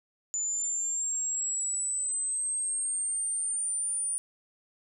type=linear sweep; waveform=sine; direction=up; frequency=7000 to 9397 Hz; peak=-28 dBFS; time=0.34-4.18 s; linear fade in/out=0 ms; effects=none